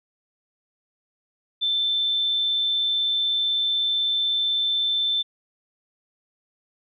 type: tone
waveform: sine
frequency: 3542 Hz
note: A7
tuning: 11 cents sharp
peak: -20 dBFS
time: 1.61-5.23 s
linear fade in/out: 20 ms
effects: none